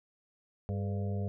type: harmonic tone with a mistuned harmonic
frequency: 99 Hz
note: G2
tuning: 18 cents sharp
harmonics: 1 / 2 / 4 / 5 / 6 / 7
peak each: -32 / -38 / -44 / -46 / -48 / -49 dBFS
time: 0.69-1.28 s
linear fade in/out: 0 ms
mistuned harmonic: 4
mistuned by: +83 cents
effects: none